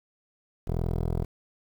15% pulse tone with low-pass filter, 41.72 Hz, E1, 22 cents sharp, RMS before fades -28 dBFS, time 0.67-1.25 s, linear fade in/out 10 ms, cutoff 600 Hz, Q 1, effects 8-bit

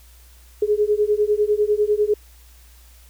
sine beating tone pair, 414.1 / 424.1 Hz, G#4 / G#4, -5 / +36 cents, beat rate 10 Hz, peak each -19 dBFS, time 0.62-2.14 s, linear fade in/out 5 ms, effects added 60 Hz sine -46 dBFS peak until 3.09 s + white hiss -53 dBFS RMS until 3.09 s

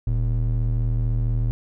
triangle ring-modulated tone, 79 Hz, D#2, 27 cents sharp, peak -14 dBFS, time 0.07-1.51 s, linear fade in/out 0 ms, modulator 36.9 Hz, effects none

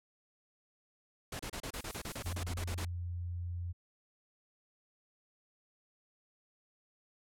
pink noise bursts, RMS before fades -41 dBFS, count 15, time 1.32-2.85 s, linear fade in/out 5 ms, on 74 ms, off 30 ms
violet noise with tremolo, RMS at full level -46 dBFS, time 1.73-2.36 s, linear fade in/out 10 ms, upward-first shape sine, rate 5.9 Hz, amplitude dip 80%
sine tone, 87.31 Hz, F2, in tune, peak -36 dBFS, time 2.24-3.73 s, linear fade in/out 20 ms
effects low-pass 12000 Hz 12 dB/octave

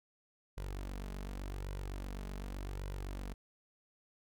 sawtooth tone with flanger, 47.85 Hz, G1, 41 cents flat, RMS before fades -42 dBFS, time 0.57-3.34 s, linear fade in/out 10 ms, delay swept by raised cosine 2 to 4.8 ms, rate 0.87 Hz, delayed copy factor +0.5, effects none

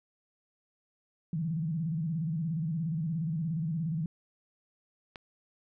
sine tone with vibrato, 161.4 Hz, E3, 36 cents flat, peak -29 dBFS, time 1.33-4.06 s, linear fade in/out 2 ms, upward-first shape square, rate 17 Hz, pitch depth 110 cents each way
click, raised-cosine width 0.3 ms, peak -26 dBFS, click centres 5.158 s
effects none

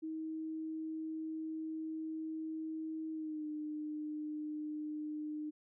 sine tone with pitch glide, 317.2 to 303.2 Hz, D#4 to D#4, +33 to -45 cents, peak -38 dBFS, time 0.02-5.51 s, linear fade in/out 20 ms, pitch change -78 cents, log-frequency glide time 3.12-3.47 s, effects none

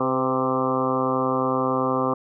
harmonic tone with a mistuned harmonic, 130.81 Hz, C3, in tune, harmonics 1 / 2 / 3 / 4 / 5 / 6 / 7 / 8 / 9 / 10, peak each -33 / -26 / -29 / -26 / -34 / -31 / -34 / -29 / -27 / -38 dBFS, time 0-2.14 s, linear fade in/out 5 ms, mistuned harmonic 4, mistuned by -26 cents, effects none

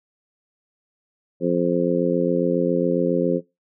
harmonic tone, 87.31 Hz, F2, in tune, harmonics 2 / 3 / 4 / 5 / 6, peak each -24 / -24 / -24 / -24 / -24 dBFS, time 1.4-3.41 s, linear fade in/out 50 ms, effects noise-tail reverb RT60 0.2 s tail -18 dB re dry

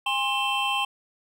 triangle tone cluster, 813 / 1057 / 2672 / 3135 Hz, G#5 / C6 / E7 / G7, -37 / +17 / +23 / -1 cents, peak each -27 dBFS, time 0.06-0.85 s, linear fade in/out 5 ms, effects none

